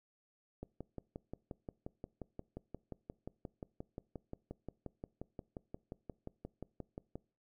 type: click train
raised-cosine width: 2 ms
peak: -30 dBFS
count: 38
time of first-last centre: 0.63-7.156 s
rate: 5.67 Hz
effects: noise-tail reverb RT60 0.4 s tail -23 dB re dry